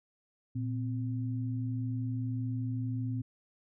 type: tone pair together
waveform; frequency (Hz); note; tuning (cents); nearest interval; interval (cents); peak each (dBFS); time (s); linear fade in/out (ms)
sine; 116.54 / 258.3; A#2 / C4; 0 / -22; octave + major second; 1378; -32 / -37; 0.55-3.22; 10
effects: none

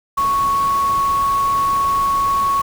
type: tone in noise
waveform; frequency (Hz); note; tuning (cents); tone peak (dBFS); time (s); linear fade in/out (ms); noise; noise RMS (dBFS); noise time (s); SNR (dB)
sine; 1108.7; C#6; 0; -14; 0.17-2.62; 10; pink; -31; 0.17-2.62; +14
effects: none

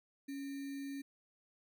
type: tone with sample-and-hold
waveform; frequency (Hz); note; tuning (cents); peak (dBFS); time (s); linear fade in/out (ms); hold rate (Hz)
sine; 277.2; C#4; 0; -40; 0.28-1.02; 10; 2100
effects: none

